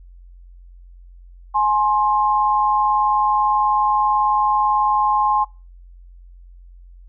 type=tone pair together; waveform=sine; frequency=839.7 / 1058 Hz; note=G#5 / C6; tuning=+19 / +19 cents; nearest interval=major third; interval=400 cents; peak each=-17 dBFS; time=1.54-5.45 s; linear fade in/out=20 ms; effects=noise-tail reverb RT60 0.3 s tail -23 dB re dry + added 44 Hz sine -40 dBFS peak until 7.08 s